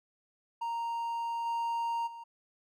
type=tone with level steps; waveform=triangle; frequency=930 Hz; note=A#5; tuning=4 cents flat; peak=-30 / -28 / -41 dBFS; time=0.61-2.24 s; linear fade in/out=10 ms; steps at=1.45 / 2.06 s; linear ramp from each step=20 ms; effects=none